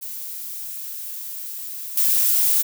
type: noise with level steps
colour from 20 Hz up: violet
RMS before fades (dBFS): -32 / -18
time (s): 0.01-2.63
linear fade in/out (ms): 20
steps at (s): 1.97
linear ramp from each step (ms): 5
effects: none